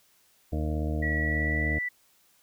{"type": "harmonic tone", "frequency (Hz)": 76.8, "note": "D#2", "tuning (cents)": -22, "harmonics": [1, 2, 3, 4, 6, 7, 8, 9], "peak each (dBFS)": [-28, -35, -37, -35, -40, -45, -41, -43], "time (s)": [0.52, 1.79], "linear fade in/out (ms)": 10}
{"type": "tone with pitch glide", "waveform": "sine", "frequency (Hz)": [1937, 1972], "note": ["B6", "B6"], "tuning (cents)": [-34, -3], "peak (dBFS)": -28, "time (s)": [1.02, 1.89], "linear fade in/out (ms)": 10, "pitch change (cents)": 31, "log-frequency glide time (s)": [1.19, 1.66]}
{"effects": ["white hiss -64 dBFS RMS until 2.42 s"]}